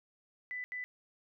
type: tone bursts at uneven times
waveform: sine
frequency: 1994 Hz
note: B6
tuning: 16 cents sharp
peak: -37 dBFS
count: 2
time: 0.51-0.64 / 0.72-0.84 s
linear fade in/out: 0 ms
effects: none